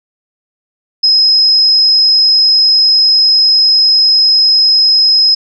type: tone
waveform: sine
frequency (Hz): 5110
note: D#8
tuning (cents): +45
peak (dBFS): -5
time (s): 1.03-5.35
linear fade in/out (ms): 10
effects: none